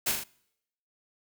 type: noise with echo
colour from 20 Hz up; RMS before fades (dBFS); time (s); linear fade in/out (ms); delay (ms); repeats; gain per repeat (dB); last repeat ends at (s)
white; -27; 0.06-0.12; 10; 40; 3; -4; 0.24
effects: noise-tail reverb RT60 0.8 s tail -25 dB re dry